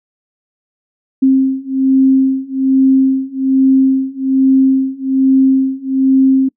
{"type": "beating tone pair", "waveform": "sine", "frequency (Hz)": [265.1, 266.3], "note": ["C4", "C4"], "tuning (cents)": [23, 31], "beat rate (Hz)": 1.2, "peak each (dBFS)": [-12, -11], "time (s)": [1.22, 6.49], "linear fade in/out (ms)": 10, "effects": ["noise-tail reverb RT60 0.1 s tail -25 dB re dry"]}